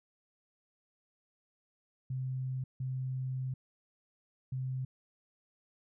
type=tone bursts at uneven times; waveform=sine; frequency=130 Hz; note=C3; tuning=11 cents flat; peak=-33 dBFS; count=3; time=2.1-2.64 / 2.8-3.54 / 4.52-4.85 s; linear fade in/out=5 ms; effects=none